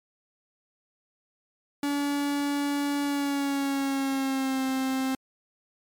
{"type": "tone with pitch glide", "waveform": "45% pulse", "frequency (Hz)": [285.9, 263.7], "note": ["D4", "C4"], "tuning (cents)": [-46, 14], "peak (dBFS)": -25, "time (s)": [1.83, 5.15], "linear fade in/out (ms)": 2, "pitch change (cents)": -140, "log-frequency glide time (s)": [3.03, 4.64], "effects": ["MP3 96 kbps"]}